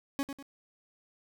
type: tone with echo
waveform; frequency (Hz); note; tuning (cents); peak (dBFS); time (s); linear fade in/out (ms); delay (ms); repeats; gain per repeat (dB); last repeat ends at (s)
40% pulse; 277.2; C#4; 0; -28; 0.19-0.23; 0; 98; 2; -8; 0.426
effects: none